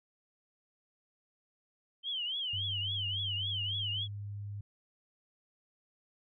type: tone with vibrato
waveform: sine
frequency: 3090 Hz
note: G7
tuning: 26 cents flat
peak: -33 dBFS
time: 2.03-4.08 s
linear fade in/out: 50 ms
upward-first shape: triangle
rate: 3.6 Hz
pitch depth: 180 cents each way
type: tone with pitch glide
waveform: sine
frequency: 98 to 101.93 Hz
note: G2 to G#2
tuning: 0 to -32 cents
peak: -38 dBFS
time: 2.53-4.61 s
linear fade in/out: 5 ms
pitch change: +68 cents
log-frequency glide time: 3.44-4.04 s
effects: none